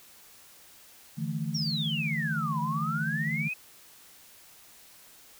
sine chord, D suspended second, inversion none, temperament equal with one note detuned, 149.14 / 164.81 / 220 Hz, D3 / E3 / A3, +27 / 0 / 0 cents, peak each -33 / -33 / -35 dBFS, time 1.17-3.49 s, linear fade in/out 20 ms
sine exponential two-way sweep, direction down then up, 5740 to 958 to 2575 Hz, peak -30 dBFS, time 1.54-3.54 s, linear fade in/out 10 ms, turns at 2.6 s
effects white hiss -54 dBFS RMS until 5.39 s

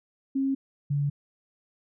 sine tone pair in turn, 270.3 / 143.19 Hz, C#4 / D3, -44 / -43 cents, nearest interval major seventh, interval 1099 cents, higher first, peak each -23 dBFS, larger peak neither, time 0.35-0.55 / 0.9-1.1 s, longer neither, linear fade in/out 10 ms, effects none

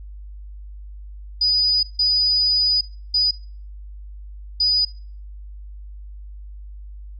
sine tone bursts at uneven times, 4955 Hz, D#8, 8 cents flat, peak -15 dBFS, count 4, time 1.41-1.83 / 1.99-2.81 / 3.14-3.31 / 4.6-4.85 s, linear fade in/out 5 ms, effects noise-tail reverb RT60 0.4 s tail -20 dB re dry + added 50 Hz sine -34 dBFS peak until 7.19 s

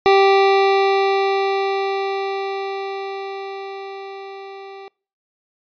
25% pulse tone with level ramp, 391.2 Hz, G4, 4 cents flat, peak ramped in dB -6 to -31 dBFS, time 0.06-4.88 s, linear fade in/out 0 ms, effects noise-tail reverb RT60 0.4 s tail -26 dB re dry + resampled to 11025 Hz

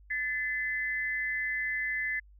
sine tone pair together, 1747 / 2034 Hz, A6 / C7, -13 / -50 cents, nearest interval minor third, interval 263 cents, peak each -32 / -32 dBFS, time 0.1-2.2 s, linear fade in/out 10 ms, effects added 50 Hz sine -53 dBFS peak until 2.39 s

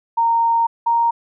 sine tone pair in turn, 924 / 931.5 Hz, A#5 / A#5, -16 / -2 cents, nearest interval unison, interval 14 cents, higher second, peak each -13 dBFS, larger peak neither, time 0.17-0.67 / 0.86-1.11 s, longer first, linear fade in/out 10 ms, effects none

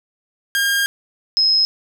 sawtooth / sine tone pair in turn, 1614 / 5133 Hz, G#6 / E8, -50 / -47 cents, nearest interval octave + minor sixth, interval 2003 cents, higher second, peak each -12 dBFS, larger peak neither, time 0.55-0.86 / 1.37-1.65 s, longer first, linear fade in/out 0 ms, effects none

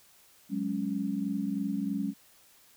sine chord, F# suspended second, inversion none, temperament just, 185 / 208.1 / 277.5 Hz, F#3 / G#3 / C#4, 0 / +4 / +2 cents, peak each -35 / -32 / -33 dBFS, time 0.49-2.14 s, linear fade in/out 50 ms, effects white hiss -60 dBFS RMS until 2.76 s

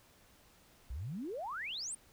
sine exponential sweep, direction up, 54.4 to 9397 Hz, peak -38 dBFS, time 0.9-1.95 s, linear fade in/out 5 ms, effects pink hiss -64 dBFS RMS until 2.12 s

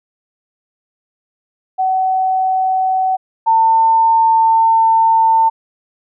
sine tone pair in turn, 754 / 899.7 Hz, F#5 / A5, +32 / +38 cents, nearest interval minor third, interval 306 cents, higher second, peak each -12 / -8 dBFS, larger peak second, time 1.78-3.17 / 3.46-5.5 s, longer second, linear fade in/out 20 ms, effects none

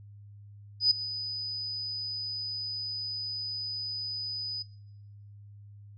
sine tone with ADSR envelope, 4984 Hz, D#8, 2 cents sharp, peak -17 dBFS, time 0.8-4.63 s, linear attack 110 ms, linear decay 6 ms, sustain -15 dB, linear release 13 ms, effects noise-tail reverb RT60 1.0 s tail -24 dB re dry + added 102 Hz sine -47 dBFS peak until 5.97 s

